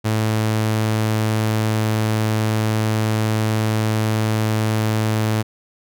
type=tone; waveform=sawtooth; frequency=109.1 Hz; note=A2; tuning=14 cents flat; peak=-13 dBFS; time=0.04-5.43 s; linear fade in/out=20 ms; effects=none